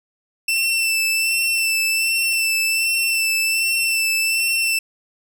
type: tone with vibrato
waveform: sawtooth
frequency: 2671 Hz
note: E7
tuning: 22 cents sharp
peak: -14 dBFS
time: 0.48-4.79 s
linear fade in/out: 5 ms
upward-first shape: sine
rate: 1.3 Hz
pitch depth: 23 cents each way
effects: none